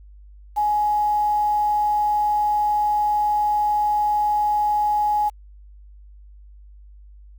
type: tone with quantisation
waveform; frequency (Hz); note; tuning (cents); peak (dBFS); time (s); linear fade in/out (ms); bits
sine; 837; G#5; +13; -17; 0.56-5.3; 20; 7
effects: added 50 Hz sine -42 dBFS peak until 7.38 s